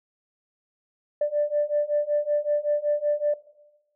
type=beating tone pair; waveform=sine; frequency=587.3 / 592.6 Hz; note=D5 / D5; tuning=0 / +15 cents; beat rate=5.3 Hz; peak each=-24 dBFS; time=1.21-3.34 s; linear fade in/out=5 ms; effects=noise-tail reverb RT60 1.0 s tail -17 dB re dry + tanh soft clip ceiling -14 dBFS